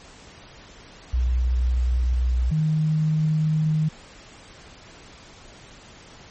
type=tone pair in turn; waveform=sine; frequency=61.74 / 155.58 Hz; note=B1 / D#3; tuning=0 / 0 cents; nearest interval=octave + major third; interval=1600 cents; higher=second; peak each=-18 dBFS; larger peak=neither; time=1.13-2.51 / 2.51-3.89 s; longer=neither; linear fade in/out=10 ms; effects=pink hiss -46 dBFS RMS until 6.3 s + MP3 32 kbps